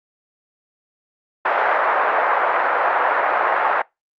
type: band-pass noise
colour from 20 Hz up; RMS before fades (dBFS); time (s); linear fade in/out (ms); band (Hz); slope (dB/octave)
pink; -18; 1.45-3.82; 5; 590 to 1700; 24
effects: noise-tail reverb RT60 0.2 s tail -23 dB re dry + Opus 48 kbps